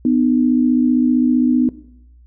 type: tone pair together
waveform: sine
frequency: 249.3 / 304.7 Hz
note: B3 / D#4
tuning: +16 / -36 cents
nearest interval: minor third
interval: 348 cents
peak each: -13 / -17 dBFS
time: 0.05-1.69 s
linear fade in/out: 2 ms
effects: noise-tail reverb RT60 0.8 s tail -18 dB re dry + added 60 Hz sine -43 dBFS peak until 2.26 s